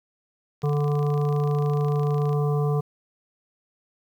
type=click train; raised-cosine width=0.2 ms; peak=-28 dBFS; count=47; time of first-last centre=0.62-2.33 s; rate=26.9 Hz
type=harmonic tone; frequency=146.3 Hz; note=D3; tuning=6 cents flat; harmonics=1 / 3 / 5 / 7 / 8; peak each=-21 / -27 / -35 / -38 / -38 dBFS; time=0.63-2.81 s; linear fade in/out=10 ms
effects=9-bit